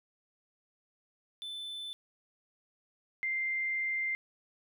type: tone pair in turn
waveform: triangle / sine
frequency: 3520 / 2093 Hz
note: A7 / C7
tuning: 0 / 0 cents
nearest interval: major sixth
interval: 900 cents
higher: first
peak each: -37 / -30 dBFS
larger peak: second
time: 1.42-1.93 / 3.23-4.15 s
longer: second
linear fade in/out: 0 ms
effects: none